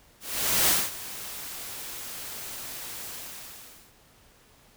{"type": "noise with ADSR envelope", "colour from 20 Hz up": "white", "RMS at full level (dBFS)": -21, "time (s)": [0.2, 3.94], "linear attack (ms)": 490, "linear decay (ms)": 210, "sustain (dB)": -17, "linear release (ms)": 870, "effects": ["pink hiss -58 dBFS RMS until 4.76 s"]}